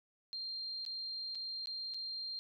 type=tone with dropouts; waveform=sine; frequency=4186 Hz; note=C8; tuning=in tune; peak=-39 dBFS; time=0.33-2.39 s; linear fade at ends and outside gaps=0 ms; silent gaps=0.851-0.863 / 1.349-1.354 / 1.658-1.672 / 1.938-1.944 s; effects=none